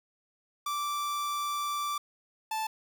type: tone pair in turn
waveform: 45% pulse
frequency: 1169 / 877.4 Hz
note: D6 / A5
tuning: -8 / -5 cents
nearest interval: perfect fourth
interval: 497 cents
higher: first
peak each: -30 / -30 dBFS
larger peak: neither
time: 0.66-1.98 / 2.51-2.67 s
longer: first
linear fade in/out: 5 ms
effects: none